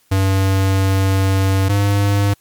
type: tone pair in turn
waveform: square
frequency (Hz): 96.3 / 100.79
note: G2 / G2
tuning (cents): -30 / +49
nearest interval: minor second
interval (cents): 79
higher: second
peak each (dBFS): -13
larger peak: neither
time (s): 0.11-1.69 / 1.69-2.34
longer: first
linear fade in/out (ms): 10
effects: white hiss -57 dBFS RMS until 2.4 s + MP3 96 kbps